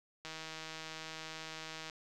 click train, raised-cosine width 0.2 ms, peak -27 dBFS, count 263, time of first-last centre 0.25-1.898 s, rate 159 Hz, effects none

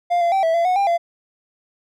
triangle tone with pitch steps, 700 / 686 / 774 / 655 / 679 / 733 / 797 / 684 Hz, F5 / F5 / G5 / E5 / F5 / F#5 / G5 / F5, +4 / -31 / -22 / -11 / -49 / -16 / +28 / -36 cents, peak -13 dBFS, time 0.1-0.98 s, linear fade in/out 20 ms, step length 110 ms, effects none

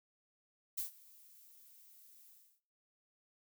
violet noise with ADSR envelope, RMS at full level -37 dBFS, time 0.77-2.61 s, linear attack 14 ms, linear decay 120 ms, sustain -24 dB, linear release 310 ms, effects noise-tail reverb RT60 0.6 s tail -22 dB re dry

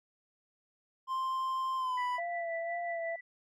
triangle tone with pitch glide, 1048 to 989.8 Hz, C6 to B5, +2 to +4 cents, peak -29 dBFS, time 1.07-2.2 s, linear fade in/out 50 ms, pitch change -98 cents, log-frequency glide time 1.77-2.02 s
sine tone with tremolo, 1975.5 Hz, B6, in tune, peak -37 dBFS, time 1.97-3.21 s, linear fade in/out 10 ms, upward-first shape triangle, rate 5.6 Hz, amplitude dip 65%
sine tone with vibrato, 680 Hz, F5, 46 cents flat, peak -34 dBFS, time 2.18-3.16 s, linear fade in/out 5 ms, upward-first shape sine, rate 2 Hz, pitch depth 37 cents each way
effects none

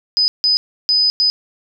sine tone bursts at uneven times, 5000 Hz, D#8, 8 cents sharp, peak -11 dBFS, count 4, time 0.17-0.28 / 0.44-0.57 / 0.89-1.1 / 1.2-1.3 s, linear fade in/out 0 ms, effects none

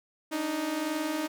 sawtooth tone pair together, 289.7 / 311.1 Hz, D4 / D#4, -24 / 0 cents, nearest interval minor second, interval 124 cents, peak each -32 / -26 dBFS, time 0.31-1.28 s, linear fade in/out 20 ms, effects none

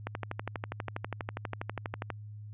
click train, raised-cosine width 0.5 ms, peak -19 dBFS, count 26, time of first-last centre 0.07-2.103 s, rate 12.3 Hz, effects added 105 Hz sine -42 dBFS peak until 2.53 s + resampled to 8000 Hz

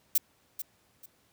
violet noise with echo, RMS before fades -23 dBFS, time 0.15-0.18 s, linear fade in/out 5 ms, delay 440 ms, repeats 2, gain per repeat -12 dB, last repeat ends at 1.06 s, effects pink hiss -67 dBFS RMS until 1.32 s + high-pass 80 Hz 12 dB/octave

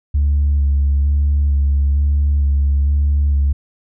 sine tone with vibrato, 71.1 Hz, C#2, 45 cents sharp, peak -10 dBFS, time 0.14-3.53 s, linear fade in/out 10 ms, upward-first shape square, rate 1.1 Hz, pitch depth 21 cents each way, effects tanh soft clip ceiling -9 dBFS

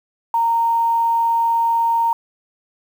sine tone with quantisation, 924 Hz, A#5, 16 cents flat, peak -14 dBFS, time 0.34-2.13 s, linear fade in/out 2 ms, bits 7, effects none

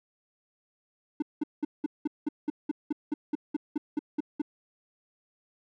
triangle tone bursts, 298.3 Hz, D4, 27 cents sharp, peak -23 dBFS, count 16, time 1.2-4.418 s, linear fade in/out 5 ms, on 23 ms, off 190 ms, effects none

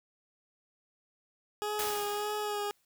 20% pulse tone with vibrato, 416.4 Hz, G#4, 5 cents sharp, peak -27 dBFS, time 1.62-2.71 s, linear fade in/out 0 ms, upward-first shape sine, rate 1.7 Hz, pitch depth 22 cents each way
white noise with exponential decay, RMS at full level -34 dBFS, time 1.79-2.85 s, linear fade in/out 2 ms, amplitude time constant 230 ms
effects none

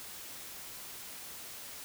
silence, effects white hiss -46 dBFS RMS until 1.84 s

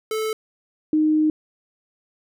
square / sine tone pair in turn, 436.5 / 308.7 Hz, A4 / D#4, -14 / -14 cents, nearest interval tritone, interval 600 cents, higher first, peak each -23 / -15 dBFS, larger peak second, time 0.11-0.33 / 0.93-1.3 s, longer second, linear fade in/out 2 ms, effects none

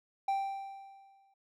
triangle tone with exponential decay, 784 Hz, G5, in tune, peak -25 dBFS, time 0.28-1.34 s, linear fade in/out 5 ms, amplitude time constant 230 ms, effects none

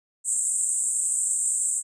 white band-pass noise, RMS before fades -25 dBFS, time 0.24-1.83 s, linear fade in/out 50 ms, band 7500 to 8900 Hz, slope 96 dB/octave, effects resampled to 22050 Hz

